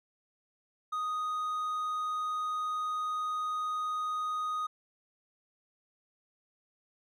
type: tone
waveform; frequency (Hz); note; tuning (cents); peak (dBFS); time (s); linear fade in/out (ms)
triangle; 1244.5; D#6; 0; -29; 0.92-4.67; 10
effects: none